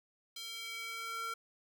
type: tone with high-pass filter sweep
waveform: square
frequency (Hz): 455.6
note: A#4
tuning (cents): -40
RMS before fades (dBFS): -42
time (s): 0.36-1.34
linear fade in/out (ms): 5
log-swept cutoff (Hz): 3600 to 1200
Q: 2.2
effects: none